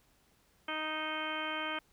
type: harmonic tone with a mistuned harmonic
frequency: 311.1 Hz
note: D#4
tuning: in tune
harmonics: 1 / 2 / 3 / 4 / 5 / 6 / 7 / 8 / 9 / 10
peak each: -44 / -43 / -43 / -41 / -41 / -50 / -43 / -45 / -54 / -42 dBFS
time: 0.68-1.79 s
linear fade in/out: 5 ms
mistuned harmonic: 9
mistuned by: -42 cents
effects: pink hiss -69 dBFS RMS until 1.92 s